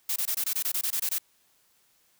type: noise bursts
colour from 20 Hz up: blue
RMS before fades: -28 dBFS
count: 12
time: 0.09-1.184 s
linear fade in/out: 5 ms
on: 71 ms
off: 22 ms
effects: white hiss -66 dBFS RMS until 2.19 s